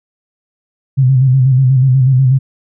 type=tone with vibrato; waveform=sine; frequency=130.81 Hz; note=C3; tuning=in tune; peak=-6 dBFS; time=0.97-2.39 s; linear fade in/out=20 ms; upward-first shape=square; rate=8.2 Hz; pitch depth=55 cents each way; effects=none